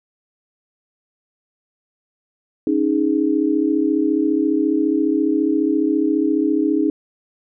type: chord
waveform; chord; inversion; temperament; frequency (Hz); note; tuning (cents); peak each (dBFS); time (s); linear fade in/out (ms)
sine; C# suspended second; none; just; 277.2 / 311.8 / 415.8; C#4 / D#4 / G#4; 0 / +4 / +2; -20 / -17 / -23; 2.67-6.9; 2
effects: none